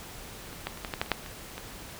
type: clicks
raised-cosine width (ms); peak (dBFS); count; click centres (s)
0.3; -29 / -14 / -26 / -17 / -15 / -10 / -27 / -7 / -24 / -21; 10; 0.529 / 0.67 / 0.774 / 0.848 / 0.938 / 1.015 / 1.062 / 1.117 / 1.262 / 1.58
effects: pink hiss -44 dBFS RMS until 1.99 s